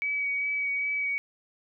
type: tone with vibrato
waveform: sine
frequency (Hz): 2271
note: C#7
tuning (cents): +41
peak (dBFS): -26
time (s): 0.02-1.18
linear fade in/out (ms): 0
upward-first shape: sine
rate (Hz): 2.5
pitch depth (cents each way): 15
effects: none